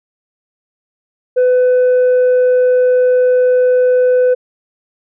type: tone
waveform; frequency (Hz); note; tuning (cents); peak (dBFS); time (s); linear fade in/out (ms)
sine; 502; B4; +28; -5; 1.36-4.35; 20
effects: tanh soft clip ceiling -7 dBFS